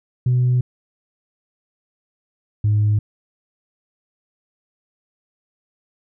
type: tone pair in turn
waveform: sine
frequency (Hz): 125 / 105.11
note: B2 / G#2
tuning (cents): +21 / +21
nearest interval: minor third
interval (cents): 300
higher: first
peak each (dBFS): -12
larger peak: neither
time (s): 0.26-0.61 / 2.64-2.99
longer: neither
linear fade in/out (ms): 5
effects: tanh soft clip ceiling -11 dBFS